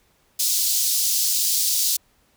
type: high-pass noise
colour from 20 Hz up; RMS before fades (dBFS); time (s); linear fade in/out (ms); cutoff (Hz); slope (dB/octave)
pink; -21; 0.39-1.97; 10; 4400; 24
effects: pink hiss -62 dBFS RMS until 2.36 s